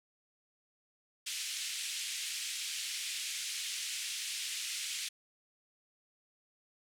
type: band-pass noise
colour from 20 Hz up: pink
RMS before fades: -39 dBFS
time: 1.26-5.09 s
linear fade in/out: 10 ms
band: 2400 to 10000 Hz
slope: 24 dB/octave
effects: none